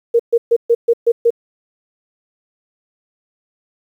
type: tone bursts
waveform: sine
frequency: 467.6 Hz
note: A#4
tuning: 5 cents sharp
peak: -8 dBFS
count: 7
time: 0.14-1.305 s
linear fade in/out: 10 ms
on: 55 ms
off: 130 ms
effects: 8-bit